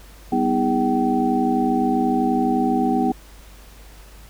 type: tone cluster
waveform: sine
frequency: 195.8 / 247.9 / 315.9 / 407 / 765 Hz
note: G3 / B3 / D#4 / G#4 / G5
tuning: -2 / +7 / +26 / -35 / -42 cents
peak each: -27 / -20 / -24 / -26 / -22 dBFS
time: 0.32-3.12 s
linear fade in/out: 5 ms
effects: added 50 Hz sine -42 dBFS peak until 4.29 s + pink hiss -48 dBFS RMS until 4.29 s